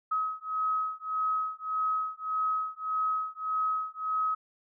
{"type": "beating tone pair", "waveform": "sine", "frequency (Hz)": [1273, 1274.7], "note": ["D#6", "D#6"], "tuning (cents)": [39, 41], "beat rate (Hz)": 1.7, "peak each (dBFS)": -31, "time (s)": [0.11, 4.35], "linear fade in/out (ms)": 10, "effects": []}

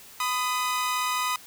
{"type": "tone pair together", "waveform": "sawtooth", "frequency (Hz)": [1003.3, 1244.5], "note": ["B5", "D#6"], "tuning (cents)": [27, 0], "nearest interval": "major third", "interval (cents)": 373, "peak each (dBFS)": -24, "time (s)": [0.2, 1.36], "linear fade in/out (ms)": 2, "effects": ["white hiss -48 dBFS RMS until 1.46 s"]}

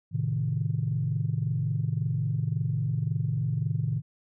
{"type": "chord", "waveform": "sine", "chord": "A diminished", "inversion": "none", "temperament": "equal with one note detuned", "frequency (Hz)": [110, 131.95, 155.56], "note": ["A2", "C3", "Eb3"], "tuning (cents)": [0, 15, 0], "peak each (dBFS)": -29, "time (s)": [0.11, 4.02], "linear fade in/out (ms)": 50, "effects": ["tanh soft clip ceiling -16 dBFS"]}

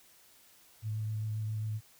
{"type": "tone with vibrato", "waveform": "sine", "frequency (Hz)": 108.3, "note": "A2", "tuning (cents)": -27, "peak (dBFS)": -32, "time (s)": [0.82, 1.81], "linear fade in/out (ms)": 50, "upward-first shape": "sine", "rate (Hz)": 7.5, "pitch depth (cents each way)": 16, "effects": ["white hiss -61 dBFS RMS until 1.99 s"]}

